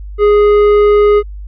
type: tone with tanh clipping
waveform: sine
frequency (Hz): 414.9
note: G#4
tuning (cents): -2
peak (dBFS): -7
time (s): 0.18-1.23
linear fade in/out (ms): 50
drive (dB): 10
effects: added 50 Hz sine -24 dBFS peak until 1.47 s